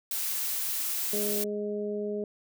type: noise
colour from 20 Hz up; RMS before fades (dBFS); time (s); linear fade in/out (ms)
blue; -31; 0.11-1.44; 2
type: harmonic tone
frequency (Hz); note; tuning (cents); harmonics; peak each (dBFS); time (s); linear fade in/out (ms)
207.7; G#3; 0; 1 / 2 / 3; -35 / -31 / -39; 1.13-2.24; 2
effects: none